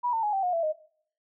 sine tone with pitch steps, 973 / 902.6 / 837.3 / 776.7 / 720.6 / 668.4 / 620.1 Hz, B5 / A5 / G#5 / G5 / F#5 / E5 / D#5, -26 / +44 / +14 / -16 / -46 / +24 / -6 cents, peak -24 dBFS, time 0.03-0.73 s, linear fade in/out 20 ms, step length 100 ms, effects noise-tail reverb RT60 0.6 s tail -22 dB re dry

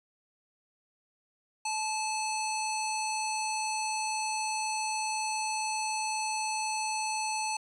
harmonic tone with a mistuned harmonic, 869 Hz, A5, 22 cents flat, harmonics 1 / 3 / 5 / 7 / 9 / 10, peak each -32 / -37 / -39 / -40 / -42 / -42 dBFS, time 1.65-7.57 s, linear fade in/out 5 ms, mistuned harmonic 10, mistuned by +60 cents, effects 10-bit

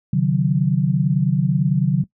sine tone cluster, 135.5 / 153.7 / 184.5 Hz, C#3 / D#3 / F#3, -39 / -21 / -5 cents, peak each -19 dBFS, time 0.13-2.04 s, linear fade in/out 5 ms, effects noise-tail reverb RT60 0.1 s tail -18 dB re dry

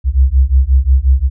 sine beating tone pair, 63.4 / 69 Hz, B1 / C#2, +46 / -7 cents, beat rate 5.6 Hz, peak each -10 dBFS, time 0.04-1.3 s, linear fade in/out 50 ms, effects none

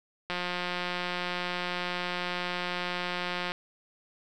click train, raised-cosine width 0.3 ms, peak -16 dBFS, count 574, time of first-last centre 0.3-3.519 s, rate 178 Hz, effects none

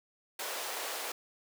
pink high-pass noise, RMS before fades -38 dBFS, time 0.39-1.12 s, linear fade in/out 5 ms, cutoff 450 Hz, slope 24 dB/octave, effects none

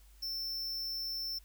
square tone, 5360 Hz, E8, 28 cents sharp, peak -36 dBFS, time 0.22-1.39 s, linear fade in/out 10 ms, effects added 50 Hz sine -56 dBFS peak until 1.44 s + white hiss -66 dBFS RMS until 1.44 s

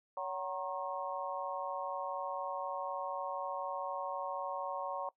harmonic tone with a mistuned harmonic, 187.3 Hz, F#3, 21 cents sharp, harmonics 3 / 4 / 5 / 6, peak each -41 / -42 / -41 / -42 dBFS, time 0.17-5.09 s, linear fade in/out 2 ms, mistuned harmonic 6, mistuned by -68 cents, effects noise-tail reverb RT60 0.1 s tail -20 dB re dry

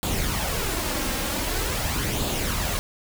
pink noise with flanger, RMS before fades -26 dBFS, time 0.03-2.79 s, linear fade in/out 0 ms, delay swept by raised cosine 0.26 to 3.76 ms, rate 0.45 Hz, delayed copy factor +0.5, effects none

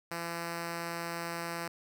5% pulse tone, 169.3 Hz, E3, 46 cents sharp, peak -24 dBFS, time 0.11-1.68 s, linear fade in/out 5 ms, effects none

